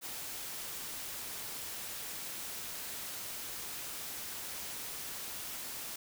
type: noise with ADSR envelope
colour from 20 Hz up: white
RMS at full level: -40 dBFS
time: 0.01-5.96 s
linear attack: 49 ms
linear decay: 7 ms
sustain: -2 dB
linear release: 5 ms
effects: none